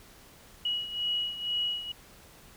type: beating tone pair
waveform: sine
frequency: 2912 / 2914.1 Hz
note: F#7 / F#7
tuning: -28 / -27 cents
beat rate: 2.1 Hz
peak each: -30 / -35 dBFS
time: 0.65-1.92 s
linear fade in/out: 5 ms
effects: pink hiss -54 dBFS RMS until 2.56 s